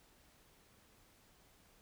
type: silence
effects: pink hiss -67 dBFS RMS until 1.81 s